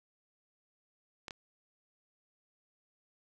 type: clicks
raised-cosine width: 0.2 ms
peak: -24 dBFS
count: 2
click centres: 1.282 / 1.308 s
effects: none